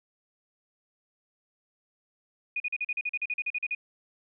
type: tone bursts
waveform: sine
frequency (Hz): 2465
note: D#7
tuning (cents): -17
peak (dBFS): -27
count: 15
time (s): 2.56-3.749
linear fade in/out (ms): 5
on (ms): 41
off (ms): 41
effects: none